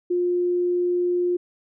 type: tone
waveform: sine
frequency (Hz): 354.5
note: F4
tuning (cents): +26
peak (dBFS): -19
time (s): 0.1-1.37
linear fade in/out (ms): 10
effects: none